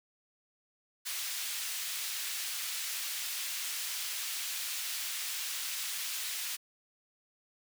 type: high-pass noise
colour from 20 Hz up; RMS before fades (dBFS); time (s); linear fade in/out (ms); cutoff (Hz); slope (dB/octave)
pink; -37; 1.05-6.57; 20; 2600; 12
effects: none